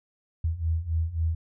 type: beating tone pair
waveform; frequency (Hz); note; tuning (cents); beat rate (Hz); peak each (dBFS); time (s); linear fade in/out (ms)
sine; 79.5 / 83.2; D#2 / E2; +38 / +17; 3.7; -29 / -26; 0.44-1.35; 5
effects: none